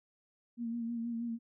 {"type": "tone with vibrato", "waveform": "sine", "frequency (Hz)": 233.1, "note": "A#3", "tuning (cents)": 0, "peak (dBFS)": -34, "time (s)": [0.57, 1.39], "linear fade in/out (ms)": 50, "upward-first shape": "sine", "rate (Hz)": 6.3, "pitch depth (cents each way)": 35, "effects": []}